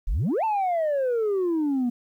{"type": "exponential two-way sweep", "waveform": "sine", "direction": "up then down", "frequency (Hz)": [32.7, 907, 235.6], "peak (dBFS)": -19, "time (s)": [0.07, 1.9], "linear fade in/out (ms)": 10, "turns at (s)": 0.44, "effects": ["tanh soft clip ceiling -20 dBFS", "10-bit"]}